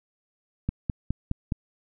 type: click train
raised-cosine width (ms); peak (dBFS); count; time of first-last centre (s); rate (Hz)
5; -13; 5; 0.69-1.522; 4.81
effects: none